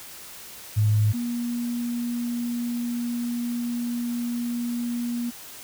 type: tone pair in turn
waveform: sine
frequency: 106.4 / 238.9 Hz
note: G#2 / A#3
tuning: +42 / +43 cents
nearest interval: octave + major second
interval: 1401 cents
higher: second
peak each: -17 / -25 dBFS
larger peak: first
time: 0.76-1.13 / 1.13-5.31 s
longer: second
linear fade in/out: 20 ms
effects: white hiss -42 dBFS RMS until 5.63 s